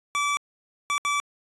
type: tone bursts at uneven times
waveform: 25% pulse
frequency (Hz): 1156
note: D6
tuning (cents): -28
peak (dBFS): -19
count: 3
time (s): 0.15-0.37 / 0.9-0.98 / 1.05-1.2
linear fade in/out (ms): 0
effects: resampled to 24000 Hz